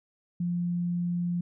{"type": "tone", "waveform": "sine", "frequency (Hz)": 174.61, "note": "F3", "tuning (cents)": 0, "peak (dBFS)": -26, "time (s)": [0.4, 1.41], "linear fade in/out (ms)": 5, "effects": []}